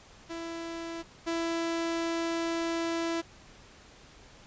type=tone pair in turn; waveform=sawtooth; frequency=333 / 333 Hz; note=E4 / E4; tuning=+18 / +18 cents; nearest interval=unison; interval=0 cents; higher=neither; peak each=-32 / -25 dBFS; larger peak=second; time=0.29-1.03 / 1.26-3.22 s; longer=second; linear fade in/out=20 ms; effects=pink hiss -54 dBFS RMS until 4.46 s + resampled to 16000 Hz